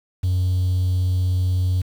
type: tone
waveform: triangle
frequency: 91.6 Hz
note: F#2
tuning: 17 cents flat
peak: -14 dBFS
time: 0.23-1.82 s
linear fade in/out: 10 ms
effects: tanh soft clip ceiling -12 dBFS + 7-bit